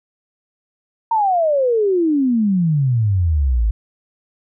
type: exponential sweep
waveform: sine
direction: down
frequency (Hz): 932.3 to 51.4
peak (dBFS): -13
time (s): 1.11-3.71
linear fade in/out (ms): 5
effects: none